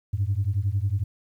sine beating tone pair, 94 / 105 Hz, F#2 / G#2, +28 / +19 cents, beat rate 11 Hz, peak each -24 dBFS, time 0.13-1.04 s, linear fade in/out 10 ms, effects tanh soft clip ceiling -16 dBFS + 10-bit

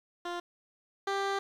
15% pulse tone pair in turn, 349.2 / 394.3 Hz, F4 / G4, 0 / +10 cents, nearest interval major second, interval 210 cents, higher second, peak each -28 / -23 dBFS, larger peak second, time 0.25-0.4 / 1.07-1.39 s, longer second, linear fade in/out 5 ms, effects low-pass 5000 Hz 12 dB/octave + 10-bit

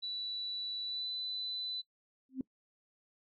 sine tone with pitch glide, 3951 to 3999 Hz, B7 to B7, 0 to +21 cents, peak -36 dBFS, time 0.02-1.82 s, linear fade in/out 20 ms, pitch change +21 cents, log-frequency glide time 0.84-1.09 s
sine tone with exponential growth, 261.6 Hz, C4, in tune, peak -29 dBFS, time 2.29-2.41 s, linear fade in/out 2 ms, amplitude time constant 24 ms
effects noise-tail reverb RT60 0.1 s tail -22 dB re dry

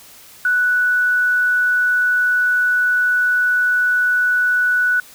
sine tone, 1480 Hz, F#6, in tune, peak -13 dBFS, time 0.45-5 s, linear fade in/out 2 ms, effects white hiss -43 dBFS RMS until 5.14 s

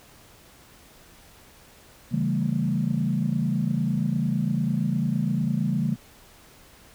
sine chord, A dominant seventh, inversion first, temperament equal with one note detuned, 138.59 / 164.81 / 196 / 224.8 Hz, C#3 / E3 / G3 / A3, 0 / 0 / 0 / +37 cents, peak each -27 dBFS, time 2.11-5.96 s, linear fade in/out 20 ms, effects tanh soft clip ceiling -12 dBFS + pink hiss -52 dBFS RMS until 6.94 s

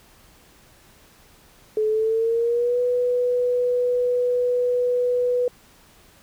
sine tone with pitch glide, 431.3 to 492.6 Hz, A4 to B4, -35 to -5 cents, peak -18 dBFS, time 1.77-5.48 s, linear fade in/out 2 ms, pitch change +230 cents, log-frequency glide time 1.88-2.8 s, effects pink hiss -53 dBFS RMS until 6.22 s

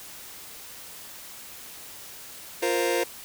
sawtooth chord, F suspended fourth, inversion none, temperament just, 349.2 / 465.6 / 523.8 Hz, F4 / Bb4 / C5, 0 / -2 / +2 cents, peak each -23 dBFS, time 2.62-3.04 s, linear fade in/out 10 ms, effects white hiss -43 dBFS RMS until 3.24 s

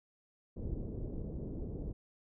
pink low-pass noise, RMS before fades -40 dBFS, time 0.56-1.93 s, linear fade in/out 10 ms, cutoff 440 Hz, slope 24 dB/octave, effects none

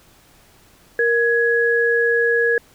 sine tone pair together, 468.3 / 1672.6 Hz, A#4 / G#6, +8 / +12 cents, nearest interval octave + minor seventh, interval 2204 cents, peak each -17 dBFS, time 0.99-2.58 s, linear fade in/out 2 ms, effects pink hiss -52 dBFS RMS until 2.74 s

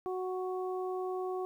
harmonic tone, 370 Hz, F#4, in tune, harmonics 1 / 2 / 3, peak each -34 / -40 / -44 dBFS, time 0.06-1.45 s, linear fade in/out 0 ms, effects 11-bit

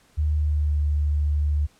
sine tone with pitch glide, 75.7 to 73.89 Hz, D#2 to D2, -47 to +11 cents, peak -19 dBFS, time 0.17-1.67 s, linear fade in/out 20 ms, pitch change -42 cents, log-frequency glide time 0.34-0.78 s, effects pink hiss -59 dBFS RMS until 1.79 s + low-pass 11000 Hz 12 dB/octave

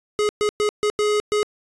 square tone bursts at uneven times, 419.4 Hz, G#4, 17 cents sharp, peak -18 dBFS, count 6, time 0.19-0.29 / 0.41-0.49 / 0.6-0.69 / 0.83-0.9 / 0.99-1.2 / 1.32-1.43 s, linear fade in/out 0 ms, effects resampled to 22050 Hz

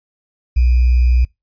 sine tone with sample-and-hold, 61.3 Hz, B1, 12 cents flat, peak -9 dBFS, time 0.56-1.25 s, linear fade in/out 10 ms, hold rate 2450 Hz, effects noise-tail reverb RT60 0.2 s tail -25 dB re dry + resampled to 11025 Hz

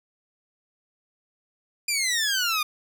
15% pulse exponential sweep, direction down, 2433 to 1200 Hz, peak -16 dBFS, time 1.88-2.63 s, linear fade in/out 5 ms, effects none

